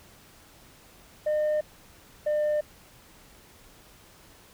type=tone pair in turn; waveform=sine; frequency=607 / 600.7 Hz; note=D#5 / D5; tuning=-43 / +39 cents; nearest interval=unison; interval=18 cents; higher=first; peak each=-20 dBFS; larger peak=neither; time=1.26-1.61 / 2.26-2.61 s; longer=neither; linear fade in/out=10 ms; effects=tanh soft clip ceiling -22 dBFS + pink hiss -54 dBFS RMS until 4.53 s